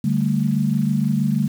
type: chord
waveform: sine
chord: D suspended fourth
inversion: none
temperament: equal with one note detuned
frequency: 146.83 / 196 / 222.3 Hz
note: D3 / G3 / A3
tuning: 0 / 0 / +18 cents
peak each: -21 dBFS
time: 0.04-1.48 s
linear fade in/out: 5 ms
effects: 7-bit